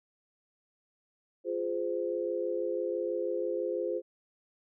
sine chord, F minor, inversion none, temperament equal with one note detuned, 349.2 / 415.3 / 516.6 Hz, F4 / Ab4 / C5, 0 / 0 / -22 cents, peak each -34 / -35 / -33 dBFS, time 1.44-4.02 s, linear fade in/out 50 ms, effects none

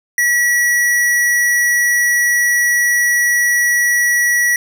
square tone, 1933 Hz, B6, 38 cents flat, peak -12 dBFS, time 0.18-4.56 s, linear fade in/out 2 ms, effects none

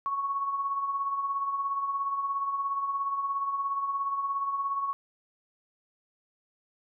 sine tone with tremolo, 1108.7 Hz, C#6, in tune, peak -25 dBFS, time 0.06-4.93 s, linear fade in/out 0 ms, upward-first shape triangle, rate 17 Hz, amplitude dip 55%, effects none

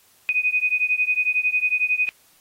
sine beating tone pair, 2489 / 2500 Hz, D#7 / D#7, 0 / +8 cents, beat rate 11 Hz, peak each -21 / -22 dBFS, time 0.29-2.09 s, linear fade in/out 0 ms, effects white hiss -57 dBFS RMS until 2.4 s + AAC 48 kbps

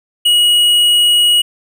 triangle tone with tanh clipping, 2904 Hz, F#7, 33 cents flat, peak -9 dBFS, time 0.25-1.42 s, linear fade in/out 10 ms, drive 13 dB, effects none

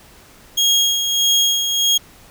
30% pulse tone with tremolo, 3270 Hz, G#7, 28 cents flat, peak -9 dBFS, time 0.57-1.98 s, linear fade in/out 10 ms, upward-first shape sine, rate 1.6 Hz, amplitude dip 50%, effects pink hiss -46 dBFS RMS until 2.3 s

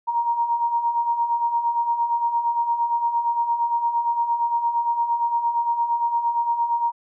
sine beating tone pair, 932.3 / 941 Hz, A#5 / A#5, 0 / +16 cents, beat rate 8.7 Hz, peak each -27 / -20 dBFS, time 0.07-6.92 s, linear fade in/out 20 ms, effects none

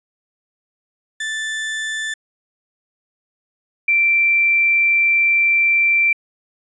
35% pulse / sine tone pair in turn, 1760 / 2349 Hz, A6 / D7, 0 / 0 cents, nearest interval perfect fourth, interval 500 cents, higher second, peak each -20 / -12 dBFS, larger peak second, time 1.2-2.14 / 3.88-6.13 s, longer second, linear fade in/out 5 ms, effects resampled to 22050 Hz

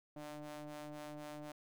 sawtooth ring-modulated tone, 150 Hz, D3, 37 cents sharp, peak -39 dBFS, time 0.16-1.52 s, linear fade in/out 5 ms, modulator 448 Hz, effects none

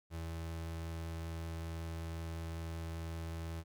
35% pulse tone, 82.3 Hz, E2, 2 cents flat, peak -38 dBFS, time 0.1-3.64 s, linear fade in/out 50 ms, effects none

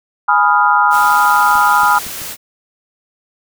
sine chord, F half-diminished seventh, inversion first, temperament equal, 830.6 / 987.8 / 1244.5 / 1396.9 Hz, Ab5 / Cb6 / Eb6 / F6, 0 / 0 / 0 / 0 cents, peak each -14 dBFS, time 0.28-1.99 s, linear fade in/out 10 ms
white noise, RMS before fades -26 dBFS, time 0.9-2.37 s, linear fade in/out 50 ms
clicks, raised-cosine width 3 ms, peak -21 dBFS, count 4, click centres 1.555 / 1.834 / 2.066 / 2.217 s
effects none

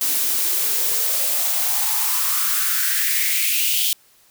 blue noise with high-pass filter sweep, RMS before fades -20 dBFS, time 0.01-3.93 s, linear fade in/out 2 ms, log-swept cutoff 250 to 3200 Hz, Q 4.5, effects white hiss -55 dBFS RMS until 4.3 s

